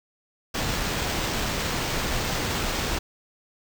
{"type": "noise with sample-and-hold", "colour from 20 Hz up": "pink", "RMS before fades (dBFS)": -27, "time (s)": [0.54, 2.99], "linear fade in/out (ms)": 10, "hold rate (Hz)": 11025, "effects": []}